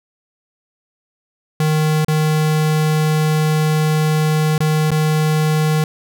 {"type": "tone with dropouts", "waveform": "square", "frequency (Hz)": 154.8, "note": "D#3", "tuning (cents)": -9, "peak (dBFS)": -14, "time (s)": [1.6, 5.84], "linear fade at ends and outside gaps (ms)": 2, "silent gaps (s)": [[2.047, 2.082], [4.58, 4.604], [4.906, 4.916]], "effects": []}